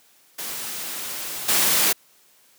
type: noise with level steps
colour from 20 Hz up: white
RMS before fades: -31 / -19 dBFS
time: 0.38-1.93 s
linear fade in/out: 10 ms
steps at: 1.48 s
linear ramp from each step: 10 ms
effects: white hiss -57 dBFS RMS until 2.58 s + high-pass 150 Hz 12 dB/octave